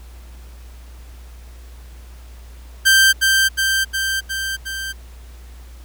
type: tone with echo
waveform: sawtooth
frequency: 1568 Hz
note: G6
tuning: in tune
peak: -6 dBFS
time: 2.85-3.13 s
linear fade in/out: 20 ms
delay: 360 ms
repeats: 5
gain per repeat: -3 dB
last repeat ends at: 4.93 s
effects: added 60 Hz sine -36 dBFS peak until 5.84 s + pink hiss -49 dBFS RMS until 5.84 s